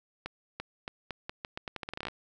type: accelerating click train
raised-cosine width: 0.3 ms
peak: -20 dBFS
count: 18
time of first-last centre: 0.26-2.084 s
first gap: 340 ms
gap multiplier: 0.82
effects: none